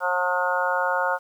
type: harmonic tone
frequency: 180 Hz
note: F#3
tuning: 47 cents flat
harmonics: 3 / 4 / 5 / 6 / 7 / 8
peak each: -27 / -30 / -26 / -31 / -30 / -26 dBFS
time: 0-1.19 s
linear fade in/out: 50 ms
effects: 9-bit